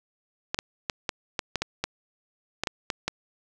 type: clicks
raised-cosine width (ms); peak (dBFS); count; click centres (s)
0.2; -9; 12; 0.545 / 0.589 / 0.898 / 1.092 / 1.392 / 1.557 / 1.62 / 1.84 / 2.636 / 2.672 / 2.902 / 3.08
effects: none